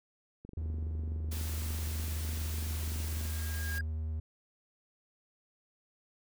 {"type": "click train", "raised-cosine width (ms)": 3, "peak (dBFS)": -34, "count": 68, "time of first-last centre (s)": [0.45, 3.253], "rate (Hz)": 23.9}
{"type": "tone with vibrato", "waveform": "triangle", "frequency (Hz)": 78.6, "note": "D#2", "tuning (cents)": 18, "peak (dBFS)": -31, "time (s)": [0.57, 4.2], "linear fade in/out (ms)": 5, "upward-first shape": "sine", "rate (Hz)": 10, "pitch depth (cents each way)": 11}
{"type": "noise", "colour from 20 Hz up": "white", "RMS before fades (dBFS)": -44, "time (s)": [1.31, 3.79], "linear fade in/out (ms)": 10}
{"type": "tone with exponential growth", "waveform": "triangle", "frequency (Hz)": 1626, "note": "G#6", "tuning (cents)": -37, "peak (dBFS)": -33, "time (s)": [2.89, 3.81], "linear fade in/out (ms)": 2, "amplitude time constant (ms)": 200}
{"effects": []}